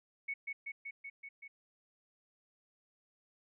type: tone with echo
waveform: sine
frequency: 2217 Hz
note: C#7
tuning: in tune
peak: -35 dBFS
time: 0.28-0.34 s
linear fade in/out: 10 ms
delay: 190 ms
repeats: 6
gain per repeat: -2 dB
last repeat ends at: 1.48 s
effects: none